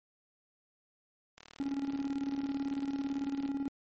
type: click train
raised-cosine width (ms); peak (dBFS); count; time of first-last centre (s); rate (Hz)
0.2; -32; 82; 1.38-3.478; 38.6
type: tone with tremolo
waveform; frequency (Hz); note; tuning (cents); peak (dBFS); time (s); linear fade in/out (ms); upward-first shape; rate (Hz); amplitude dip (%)
triangle; 277.2; C#4; 0; -28; 1.6-3.68; 0; square; 18; 55
effects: MP3 32 kbps